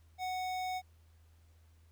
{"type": "tone with notch filter", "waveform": "square", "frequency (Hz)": 740, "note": "F#5", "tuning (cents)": 0, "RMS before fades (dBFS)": -37, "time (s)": [0.18, 0.82], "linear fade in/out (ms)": 50, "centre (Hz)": 11000, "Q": 0.79, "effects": ["added 81 Hz sine -60 dBFS peak until 1.91 s", "pink hiss -73 dBFS RMS until 1.91 s"]}